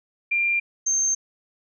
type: tone pair in turn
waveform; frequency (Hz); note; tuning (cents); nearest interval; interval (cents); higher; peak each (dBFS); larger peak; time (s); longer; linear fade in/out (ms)
sine; 2385 / 6336; D7 / G8; +26 / +18; octave + perfect fourth; 1692; second; -19; neither; 0.31-0.6 / 0.86-1.15; neither; 10
effects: none